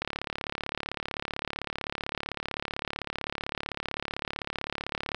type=click train; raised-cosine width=0.3 ms; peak=-15 dBFS; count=184; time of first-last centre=0.02-5.146 s; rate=35.7 Hz; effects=none